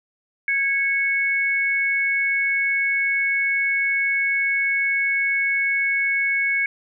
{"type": "tone pair together", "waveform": "sine", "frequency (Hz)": [1649.3, 2207], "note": ["G#6", "C#7"], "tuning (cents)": [-12, -8], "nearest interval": "perfect fourth", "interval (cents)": 504, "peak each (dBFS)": [-25, -19], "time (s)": [0.48, 6.66], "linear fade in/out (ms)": 2, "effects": []}